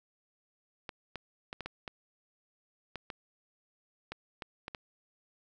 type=clicks; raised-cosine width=0.3 ms; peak=-23 dBFS; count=12; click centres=0.892 / 1.157 / 1.529 / 1.607 / 1.66 / 1.878 / 2.957 / 3.102 / 4.12 / 4.422 / 4.681 / 4.748 s; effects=none